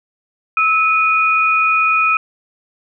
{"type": "tone pair together", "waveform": "sine", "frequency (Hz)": [1300, 2469], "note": ["E6", "D#7"], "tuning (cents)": [-24, -14], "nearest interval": "major seventh", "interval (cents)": 1110, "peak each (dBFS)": -14, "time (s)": [0.57, 2.17], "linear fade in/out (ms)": 2, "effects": []}